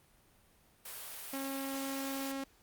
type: high-pass noise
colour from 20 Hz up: white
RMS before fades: -45 dBFS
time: 0.85-2.32 s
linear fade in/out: 5 ms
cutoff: 410 Hz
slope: 48 dB/octave
type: tone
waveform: sawtooth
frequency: 271.8 Hz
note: C#4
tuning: 34 cents flat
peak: -33 dBFS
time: 1.33-2.44 s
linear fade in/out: 5 ms
effects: pink hiss -66 dBFS RMS until 2.62 s + Opus 32 kbps